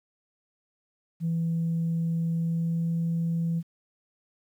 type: tone with pitch glide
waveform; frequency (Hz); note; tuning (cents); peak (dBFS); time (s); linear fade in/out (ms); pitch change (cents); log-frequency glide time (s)
sine; 165.7 to 166.76; E3 to E3; +9 to +20; -23; 1.2-3.63; 50; +11; 2.32-2.9
effects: tanh soft clip ceiling -21 dBFS + 10-bit